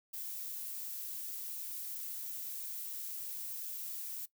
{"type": "noise", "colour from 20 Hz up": "violet", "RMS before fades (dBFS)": -42, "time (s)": [0.13, 4.26], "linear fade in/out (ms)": 10, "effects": ["noise-tail reverb RT60 0.1 s tail -19 dB re dry"]}